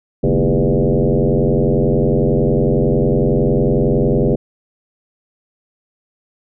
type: tone with frequency modulation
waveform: sine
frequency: 126.4 Hz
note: B2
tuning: 41 cents sharp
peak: -11 dBFS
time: 0.23-4.36 s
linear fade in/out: 10 ms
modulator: 91 Hz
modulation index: 4.6
effects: none